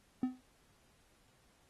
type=tone with exponential decay; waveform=triangle; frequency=254.8 Hz; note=C4; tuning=46 cents flat; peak=-25 dBFS; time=0.23-0.41 s; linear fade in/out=2 ms; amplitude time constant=39 ms; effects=pink hiss -70 dBFS RMS until 1.69 s + AAC 32 kbps